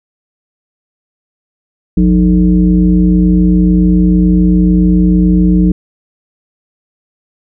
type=tone with frequency modulation; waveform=sine; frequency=180 Hz; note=F#3; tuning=47 cents flat; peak=-5 dBFS; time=1.97-5.72 s; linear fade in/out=5 ms; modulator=129 Hz; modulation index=0.95; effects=none